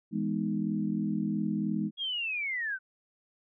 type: chord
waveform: sine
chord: E major seventh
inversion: none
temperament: equal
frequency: 164.81 / 207.7 / 246.9 / 311.1 Hz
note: E3 / G#3 / B3 / D#4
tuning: 0 / 0 / 0 / 0 cents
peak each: -35 / -30 / -36 / -35 dBFS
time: 0.11-1.91 s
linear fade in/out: 50 ms
type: linear sweep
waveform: sine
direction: down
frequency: 3322 to 1480 Hz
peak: -30 dBFS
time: 1.97-2.79 s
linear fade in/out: 50 ms
effects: none